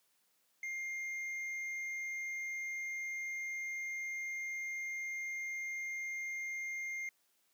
sine tone with hard clipping, 2114 Hz, C7, 17 cents sharp, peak -39 dBFS, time 0.63-7.09 s, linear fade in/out 2 ms, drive 4 dB, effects white hiss -75 dBFS RMS until 7.53 s + high-pass 150 Hz 12 dB/octave

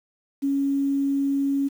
sine tone with quantisation, 277.4 Hz, C#4, 1 cent sharp, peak -20 dBFS, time 0.42-1.69 s, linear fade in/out 20 ms, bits 8, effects none

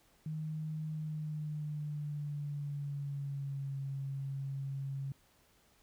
sine tone with pitch glide, 155.56 to 137 Hz, D#3 to C#3, 0 to -20 cents, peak -36 dBFS, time 0.26-5.12 s, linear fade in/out 2 ms, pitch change -220 cents, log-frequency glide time 0.9-3.79 s, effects pink hiss -68 dBFS RMS until 5.82 s

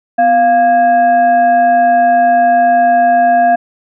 sine tone with frequency modulation, 698.5 Hz, F5, in tune, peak -6 dBFS, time 0.18-3.56 s, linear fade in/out 10 ms, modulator 948 Hz, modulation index 0.44, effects none

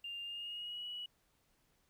triangle tone with pitch glide, 2800 to 2931 Hz, F7 to F#7, +4 to -17 cents, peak -38 dBFS, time 0.04-1.06 s, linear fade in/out 5 ms, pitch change +79 cents, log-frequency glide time 0.23-0.85 s, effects tanh soft clip ceiling -39 dBFS + pink hiss -75 dBFS RMS until 1.89 s

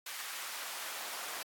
pink noise with high-pass filter sweep, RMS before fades -42 dBFS, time 0.06-1.43 s, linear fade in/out 5 ms, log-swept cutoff 1400 to 720 Hz, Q 0.85, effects AAC 64 kbps

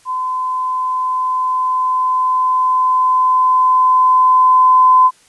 sine tone with level ramp, 1021 Hz, C6, 43 cents flat, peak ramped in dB -17 to -5 dBFS, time 0.05-5.11 s, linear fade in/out 50 ms, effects white hiss -50 dBFS RMS until 5.28 s + resampled to 24000 Hz

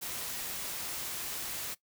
white noise, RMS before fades -38 dBFS, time 0.01-1.75 s, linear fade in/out 20 ms, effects noise-tail reverb RT60 0.1 s tail -18 dB re dry

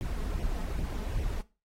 brown noise with flanger, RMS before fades -32 dBFS, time 0.01-1.41 s, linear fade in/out 0 ms, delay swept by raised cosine 0.34 to 4.74 ms, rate 2.5 Hz, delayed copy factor +0.75, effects noise-tail reverb RT60 0.3 s tail -18 dB re dry + AAC 48 kbps

